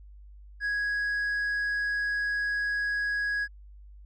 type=tone with tanh clipping; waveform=sine; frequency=1661.2 Hz; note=G#6; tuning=in tune; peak=-27 dBFS; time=0.6-3.48 s; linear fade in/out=50 ms; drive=3 dB; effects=added 50 Hz sine -46 dBFS peak until 4.05 s